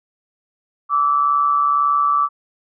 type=tone pair together; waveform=sine; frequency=1159 / 1300.9 Hz; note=D6 / E6; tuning=-23 / -23 cents; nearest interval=major second; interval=200 cents; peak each=-14 / -22 dBFS; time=0.89-2.29 s; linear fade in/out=50 ms; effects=none